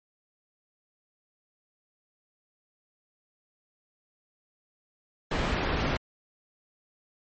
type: low-pass noise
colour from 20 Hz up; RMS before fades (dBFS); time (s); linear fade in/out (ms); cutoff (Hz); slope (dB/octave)
pink; -28; 5.31-5.97; 5; 2800; 12
effects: MP3 32 kbps